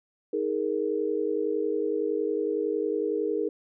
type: chord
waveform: sine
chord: D# suspended fourth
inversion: none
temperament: equal with one note detuned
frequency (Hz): 314.9 / 415.3 / 466.2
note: D#4 / G#4 / A#4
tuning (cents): +21 / 0 / 0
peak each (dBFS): -31 / -28 / -29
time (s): 0.33-3.49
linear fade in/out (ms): 5
effects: none